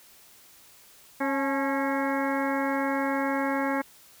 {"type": "harmonic tone with a mistuned harmonic", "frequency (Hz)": 272.7, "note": "C#4", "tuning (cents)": -28, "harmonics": [1, 2, 3, 4, 5, 6, 7, 8], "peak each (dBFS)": [-28, -31, -32, -35, -38, -35, -38, -38], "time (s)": [1.2, 3.82], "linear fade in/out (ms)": 10, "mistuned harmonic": 3, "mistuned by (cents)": 61, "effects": ["white hiss -54 dBFS RMS until 4.2 s"]}